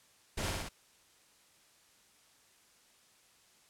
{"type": "noise with echo", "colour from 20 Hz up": "pink", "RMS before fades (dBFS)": -36, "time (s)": [0.37, 0.51], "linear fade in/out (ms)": 10, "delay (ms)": 60, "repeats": 3, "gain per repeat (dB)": -2, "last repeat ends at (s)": 0.69, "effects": ["white hiss -65 dBFS RMS until 3.69 s", "low-pass 10000 Hz 12 dB/octave"]}